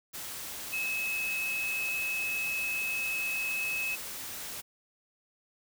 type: tone in noise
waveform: sine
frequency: 2581 Hz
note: E7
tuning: 37 cents flat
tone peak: -30 dBFS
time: 0.72-3.96 s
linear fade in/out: 20 ms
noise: white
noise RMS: -40 dBFS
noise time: 0.13-4.62 s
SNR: +7 dB
effects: none